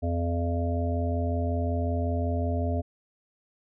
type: harmonic tone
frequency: 85.4 Hz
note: F2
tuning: 38 cents flat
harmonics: 1 / 3 / 5 / 7 / 8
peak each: -26 / -32 / -37 / -35 / -35 dBFS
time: 0.02-2.82 s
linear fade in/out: 20 ms
effects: none